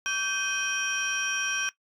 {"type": "tone cluster", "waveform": "sine", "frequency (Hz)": [1137, 1554, 2504, 3143, 5680], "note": ["C#6", "G6", "D#7", "G7", "F8"], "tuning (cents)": [44, -16, 10, 4, 28], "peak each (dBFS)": [-37, -29, -31, -33, -34], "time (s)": [0.06, 1.69], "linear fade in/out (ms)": 0, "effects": ["noise-tail reverb RT60 0.1 s tail -17 dB re dry", "tanh soft clip ceiling -20 dBFS"]}